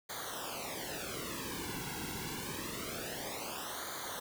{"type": "noise with flanger", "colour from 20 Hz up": "pink", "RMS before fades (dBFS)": -41, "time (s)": [0.09, 4.2], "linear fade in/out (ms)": 10, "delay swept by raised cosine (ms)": [0.37, 1.67], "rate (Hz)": 0.26, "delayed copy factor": -1, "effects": []}